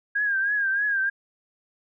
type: tone with vibrato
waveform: sine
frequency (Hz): 1621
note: G#6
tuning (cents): -42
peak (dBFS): -21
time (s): 0.15-1.1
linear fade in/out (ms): 10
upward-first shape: triangle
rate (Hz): 3.2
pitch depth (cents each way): 88
effects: none